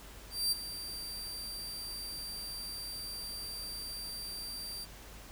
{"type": "tone with ADSR envelope", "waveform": "sawtooth", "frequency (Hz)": 4700, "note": "D8", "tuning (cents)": 1, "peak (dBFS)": -24, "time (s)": [0.3, 4.86], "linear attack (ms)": 220, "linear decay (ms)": 15, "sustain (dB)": -13, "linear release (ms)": 29, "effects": ["added 50 Hz sine -52 dBFS peak until 5.31 s", "pink hiss -52 dBFS RMS until 5.31 s"]}